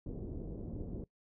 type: low-pass noise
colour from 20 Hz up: pink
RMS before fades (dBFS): -42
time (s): 0.06-1.04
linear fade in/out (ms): 2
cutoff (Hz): 450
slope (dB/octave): 24
effects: noise-tail reverb RT60 0.1 s tail -21 dB re dry